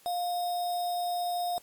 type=tone with sample-and-hold; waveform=sine; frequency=705 Hz; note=F5; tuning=16 cents sharp; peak=-28 dBFS; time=0.06-1.58 s; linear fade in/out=0 ms; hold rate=4410 Hz; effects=white hiss -59 dBFS RMS until 1.62 s + AAC 64 kbps